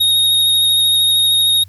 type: tone with vibrato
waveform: square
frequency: 3738 Hz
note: A#7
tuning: 4 cents sharp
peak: -11 dBFS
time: 0-1.64 s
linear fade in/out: 10 ms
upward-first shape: sine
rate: 13 Hz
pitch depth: 14 cents each way
effects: added 93 Hz sine -37 dBFS peak until 1.68 s + white hiss -55 dBFS RMS until 1.68 s